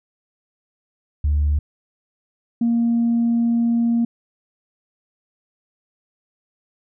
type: tone pair in turn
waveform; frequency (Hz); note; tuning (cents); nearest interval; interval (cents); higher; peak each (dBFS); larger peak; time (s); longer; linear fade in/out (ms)
sine; 73.6 / 233.7; D2 / A#3; +4 / +5; octave + minor sixth; 2001; second; -14; neither; 1.24-1.59 / 2.61-4.05; second; 5
effects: tanh soft clip ceiling -12 dBFS